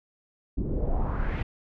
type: noise with low-pass filter sweep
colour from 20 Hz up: brown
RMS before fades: -27 dBFS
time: 0.57-1.43 s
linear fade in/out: 10 ms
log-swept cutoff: 270 to 2700 Hz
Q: 2.5
effects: none